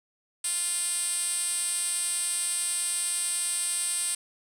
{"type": "tone with band-pass filter", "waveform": "5% pulse", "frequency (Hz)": 349.2, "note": "F4", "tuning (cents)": 0, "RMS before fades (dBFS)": -29, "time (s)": [0.44, 4.15], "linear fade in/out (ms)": 5, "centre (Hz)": 8400, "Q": 8.6, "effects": []}